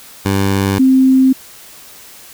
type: tone pair in turn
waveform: 15% pulse / sine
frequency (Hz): 98 / 262.3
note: G2 / C4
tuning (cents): 0 / +4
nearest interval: octave + perfect fourth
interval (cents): 1704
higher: second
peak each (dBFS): -6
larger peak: neither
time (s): 0.25-0.79 / 0.79-1.33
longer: neither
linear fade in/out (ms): 10
effects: white hiss -38 dBFS RMS until 2.33 s